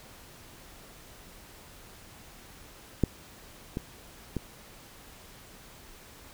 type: clicks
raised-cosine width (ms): 3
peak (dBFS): -9 / -18 / -17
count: 3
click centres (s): 3.037 / 3.771 / 4.367
effects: pink hiss -51 dBFS RMS until 6.33 s